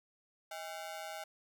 sawtooth ring-modulated tone, 722 Hz, F#5, 43 cents flat, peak -35 dBFS, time 0.51-1.24 s, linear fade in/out 5 ms, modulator 85.8 Hz, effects none

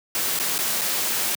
white noise with dropouts, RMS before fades -24 dBFS, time 0.15-1.35 s, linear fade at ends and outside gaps 1 ms, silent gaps 0.39-0.398 / 0.581-0.588 / 0.812-0.816 s, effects high-pass 150 Hz 12 dB/octave

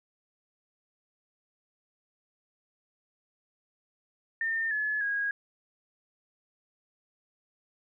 sine tone with pitch steps, 1811 / 1711 / 1643 Hz, A6 / A6 / G#6, +49 / -49 / -19 cents, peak -27 dBFS, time 4.41-5.31 s, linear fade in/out 2 ms, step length 300 ms, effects none

